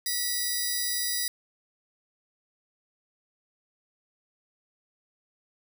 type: tone pair together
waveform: 10% pulse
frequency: 1942 / 4894 Hz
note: B6 / D#8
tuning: -30 / -29 cents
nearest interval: octave + major third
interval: 1601 cents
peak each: -22 dBFS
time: 0.06-1.28 s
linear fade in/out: 2 ms
effects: none